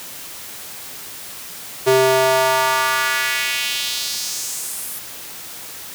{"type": "tone with high-pass filter sweep", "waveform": "square", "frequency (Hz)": 130.8, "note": "C3", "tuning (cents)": 0, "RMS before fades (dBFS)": -19, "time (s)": [1.86, 5], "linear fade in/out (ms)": 20, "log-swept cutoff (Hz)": [380, 12000], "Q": 1.9, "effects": ["white hiss -34 dBFS RMS until 5.94 s", "high-pass 60 Hz 12 dB/octave"]}